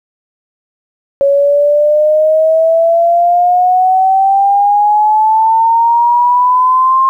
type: exponential sweep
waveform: sine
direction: up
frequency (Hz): 554.4 to 1066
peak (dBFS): -6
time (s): 1.21-7.09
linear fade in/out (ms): 0
effects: 8-bit